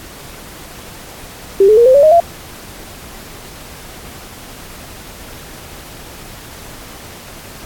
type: tone with pitch steps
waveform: sine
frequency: 392 / 430 / 471.6 / 517.2 / 567.3 / 622.3 / 682.5 Hz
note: G4 / A4 / A#4 / C5 / C#5 / D#5 / F5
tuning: 0 / -40 / +20 / -20 / +40 / 0 / -40 cents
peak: -4 dBFS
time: 1.6-2.202 s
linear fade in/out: 5 ms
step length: 86 ms
effects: pink hiss -34 dBFS RMS until 7.65 s + AAC 64 kbps